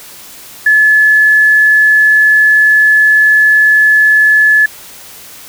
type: tone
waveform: sine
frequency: 1719 Hz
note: A6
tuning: 41 cents flat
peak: -4 dBFS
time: 0.66-4.66 s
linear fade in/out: 5 ms
effects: white hiss -33 dBFS RMS until 5.48 s